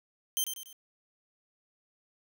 10% pulse tone with echo, 3129 Hz, G7, 4 cents flat, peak -19 dBFS, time 0.37-0.44 s, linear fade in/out 0 ms, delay 96 ms, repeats 3, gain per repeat -7 dB, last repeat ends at 0.728 s, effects 10-bit

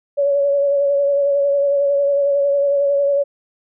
sine tone with vibrato, 564 Hz, C#5, 30 cents sharp, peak -13 dBFS, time 0.17-3.24 s, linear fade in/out 20 ms, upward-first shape sine, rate 11 Hz, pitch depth 25 cents each way, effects none

